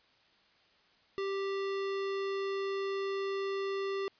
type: tone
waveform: square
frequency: 392 Hz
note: G4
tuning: in tune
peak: -33 dBFS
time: 1.18-4.08 s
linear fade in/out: 0 ms
effects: white hiss -66 dBFS RMS until 4.19 s + resampled to 11025 Hz